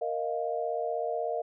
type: chord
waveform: sine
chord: Bb suspended fourth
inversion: none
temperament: equal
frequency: 466.2 / 622.3 / 698.5 Hz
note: Bb4 / Eb5 / F5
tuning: 0 / 0 / 0 cents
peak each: -33 dBFS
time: 0.01-1.42 s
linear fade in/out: 10 ms
effects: none